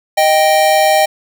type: tone pair together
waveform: square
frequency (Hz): 623.2 / 784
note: D#5 / G5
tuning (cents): +3 / 0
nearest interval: major third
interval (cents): 397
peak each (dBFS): -12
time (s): 0.17-1.06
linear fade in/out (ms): 10
effects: none